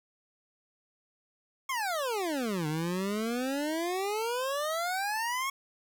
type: exponential two-way sweep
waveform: 25% pulse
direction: down then up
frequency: 1108.7 to 149.6 to 1108.7 Hz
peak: -26 dBFS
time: 1.69-5.5 s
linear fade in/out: 5 ms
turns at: 2.67 s
effects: 10-bit